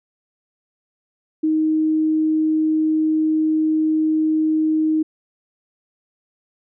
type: tone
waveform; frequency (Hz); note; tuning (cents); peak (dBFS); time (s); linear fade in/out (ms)
sine; 313; D#4; +10; -15; 1.43-5.03; 10
effects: none